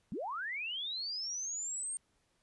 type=linear sweep; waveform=sine; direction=up; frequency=159.7 to 8730 Hz; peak=-36 dBFS; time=0.12-1.97 s; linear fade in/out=0 ms; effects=pink hiss -75 dBFS RMS until 2.42 s + resampled to 24000 Hz